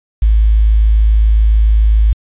sine tone with quantisation, 53.6 Hz, A1, 45 cents flat, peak -6 dBFS, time 0.22-2.13 s, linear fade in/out 5 ms, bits 6, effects resampled to 8000 Hz

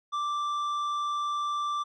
triangle tone with tanh clipping, 1174.7 Hz, D6, in tune, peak -29 dBFS, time 0.12-1.84 s, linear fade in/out 20 ms, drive 12 dB, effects none

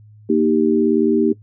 sine chord, Eb major, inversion second, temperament equal, 233.1 / 311.1 / 392 Hz, Bb3 / Eb4 / G4, 0 / 0 / 0 cents, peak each -17 dBFS, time 0.29-1.33 s, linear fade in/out 10 ms, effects noise-tail reverb RT60 0.1 s tail -19 dB re dry + added 106 Hz sine -42 dBFS peak until 1.42 s

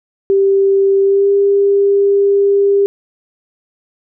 sine tone with pitch glide, 392 to 399.5 Hz, G4 to G4, 0 to +33 cents, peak -8 dBFS, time 0.3-2.86 s, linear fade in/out 0 ms, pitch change +33 cents, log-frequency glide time 1.02-1.3 s, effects none

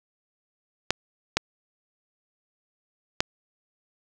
clicks, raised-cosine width 0.2 ms, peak -3 dBFS, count 3, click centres 0.906 / 1.37 / 3.205 s, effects none

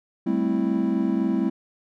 triangle chord, A minor seventh, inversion third, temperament equal, 196 / 220 / 261.6 / 329.6 Hz, G3 / A3 / C4 / E4, 0 / 0 / 0 / 0 cents, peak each -24 dBFS, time 0.26-1.5 s, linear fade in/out 10 ms, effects none

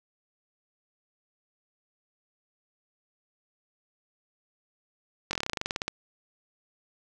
slowing click train, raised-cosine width 0.2 ms, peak -12 dBFS, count 16, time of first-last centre 5.31-5.88 s, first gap 21 ms, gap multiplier 1.08, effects none

